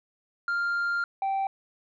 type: tone pair in turn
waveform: sine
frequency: 1396.9 / 779 Hz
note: F6 / G5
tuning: 0 / -11 cents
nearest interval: minor seventh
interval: 1011 cents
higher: first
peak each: -22 dBFS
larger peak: neither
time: 0.48-1.04 / 1.22-1.47 s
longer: first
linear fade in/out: 2 ms
effects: tanh soft clip ceiling -24 dBFS